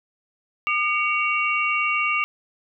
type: tone cluster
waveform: sine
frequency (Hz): 1210 / 2254 / 2754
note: D#6 / C#7 / F7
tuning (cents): -49 / +28 / -25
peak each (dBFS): -24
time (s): 0.67-2.24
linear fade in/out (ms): 0
effects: none